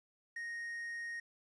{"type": "tone with quantisation", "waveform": "triangle", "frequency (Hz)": 1864.7, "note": "A#6", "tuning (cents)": 0, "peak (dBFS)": -38, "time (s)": [0.36, 1.2], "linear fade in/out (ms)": 5, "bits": 11, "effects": ["resampled to 24000 Hz"]}